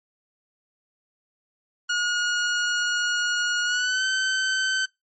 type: tone with pitch glide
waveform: sawtooth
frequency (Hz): 1441 to 1535.5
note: F#6 to G6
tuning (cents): -46 to -36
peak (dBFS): -18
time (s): 1.89-4.86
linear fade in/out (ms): 10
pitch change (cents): +110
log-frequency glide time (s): 3.65-4.04
effects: noise-tail reverb RT60 0.2 s tail -25 dB re dry + MP3 32 kbps